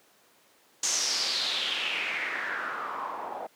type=noise with low-pass filter sweep; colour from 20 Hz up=white; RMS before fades=-31 dBFS; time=0.83-3.47 s; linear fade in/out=5 ms; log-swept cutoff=6700 to 740 Hz; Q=4.6; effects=pink hiss -61 dBFS RMS until 3.55 s + high-pass 300 Hz 12 dB/octave